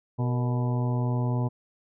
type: harmonic tone with a mistuned harmonic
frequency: 123.47 Hz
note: B2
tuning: in tune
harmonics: 1 / 2 / 3 / 4 / 5 / 6 / 7 / 8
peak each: -24 / -32 / -38 / -40 / -40 / -44 / -40 / -41 dBFS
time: 0.18-1.49 s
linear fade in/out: 20 ms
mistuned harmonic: 4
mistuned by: -86 cents
effects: none